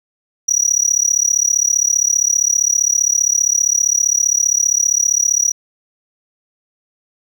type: tone with amplitude modulation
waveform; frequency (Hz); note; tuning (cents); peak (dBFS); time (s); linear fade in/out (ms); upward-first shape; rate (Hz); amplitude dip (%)
triangle; 5800; F#8; -35; -7; 0.48-5.52; 10; sine; 35.2; 100
effects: none